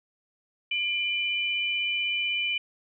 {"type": "tone pair together", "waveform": "sine", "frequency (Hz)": [2384, 3000], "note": ["D7", "F#7"], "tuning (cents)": [25, 23], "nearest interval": "major third", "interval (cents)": 398, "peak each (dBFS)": [-27, -29], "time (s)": [0.71, 2.58], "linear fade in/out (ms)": 5, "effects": []}